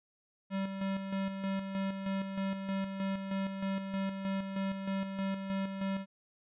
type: tone with tremolo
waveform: square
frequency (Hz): 193.9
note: G3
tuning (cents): -19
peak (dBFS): -32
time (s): 0.5-6.06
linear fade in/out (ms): 50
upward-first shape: square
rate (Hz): 3.2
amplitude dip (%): 50
effects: resampled to 8000 Hz